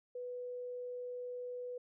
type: tone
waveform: sine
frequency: 493.9 Hz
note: B4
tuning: in tune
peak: -40 dBFS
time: 0.15-1.78 s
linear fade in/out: 5 ms
effects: none